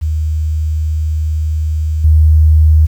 sine tone with level steps, 77.78 Hz, D#2, in tune, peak -12 / -4 dBFS, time 0.01-2.87 s, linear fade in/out 20 ms, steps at 2.04 s, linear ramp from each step 5 ms, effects 7-bit

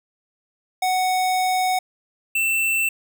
square tone pair in turn, 742 / 2676 Hz, F#5 / E7, +5 / +25 cents, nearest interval octave + minor seventh, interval 2220 cents, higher second, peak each -19 dBFS, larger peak neither, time 0.82-1.79 / 2.35-2.89 s, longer first, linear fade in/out 5 ms, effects none

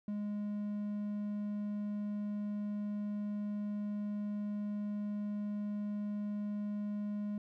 triangle tone, 207.1 Hz, G#3, 5 cents flat, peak -33 dBFS, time 0.08-7.38 s, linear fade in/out 2 ms, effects none

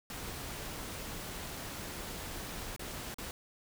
pink noise with dropouts, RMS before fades -42 dBFS, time 0.1-3.31 s, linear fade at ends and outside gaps 1 ms, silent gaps 2.763-2.794 / 3.143-3.184 s, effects none

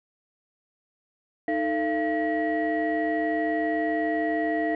sine tone cluster, 310.5 / 443.7 / 684 / 1914 Hz, D#4 / A4 / F5 / A#6, -3 / +14 / -36 / +45 cents, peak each -26 / -31 / -26 / -31 dBFS, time 1.48-4.75 s, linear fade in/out 2 ms, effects tanh soft clip ceiling -16 dBFS

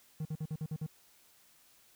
triangle tone bursts, 155.56 Hz, D#3, in tune, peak -32 dBFS, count 7, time 0.2-0.865 s, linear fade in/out 5 ms, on 53 ms, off 49 ms, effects white hiss -64 dBFS RMS until 1.95 s

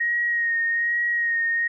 sine tone with vibrato, 1874 Hz, A#6, 9 cents sharp, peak -20 dBFS, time 0-1.68 s, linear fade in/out 10 ms, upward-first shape sine, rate 1.2 Hz, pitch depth 26 cents each way, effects none

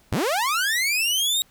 sawtooth linear sweep, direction up, 64.9 to 3813 Hz, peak -17 dBFS, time 0.12-1.42 s, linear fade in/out 0 ms, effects pink hiss -58 dBFS RMS until 1.5 s

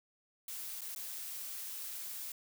blue noise with dropouts, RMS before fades -43 dBFS, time 0.48-2.32 s, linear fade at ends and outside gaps 2 ms, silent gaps 0.809-0.816 / 0.949-0.96 s, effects none

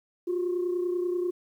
sine tone pair together, 354 / 384.3 Hz, F4 / G4, +23 / -34 cents, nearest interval minor second, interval 143 cents, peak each -25 / -33 dBFS, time 0.27-1.31 s, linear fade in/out 10 ms, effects tanh soft clip ceiling -21 dBFS + 10-bit

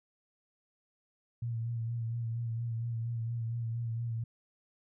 sine tone with vibrato, 115.9 Hz, A#2, 10 cents flat, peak -32 dBFS, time 1.42-4.24 s, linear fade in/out 5 ms, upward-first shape sine, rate 4.3 Hz, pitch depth 37 cents each way, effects none

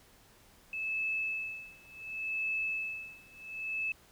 sine tone with tremolo, 2611 Hz, E7, 17 cents flat, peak -30 dBFS, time 0.73-3.92 s, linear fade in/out 2 ms, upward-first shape sine, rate 0.69 Hz, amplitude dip 95%, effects pink hiss -61 dBFS RMS until 4.11 s

